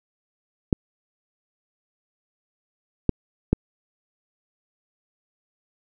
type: clicks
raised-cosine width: 3 ms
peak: -4 dBFS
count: 3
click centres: 0.728 / 3.093 / 3.53 s
effects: none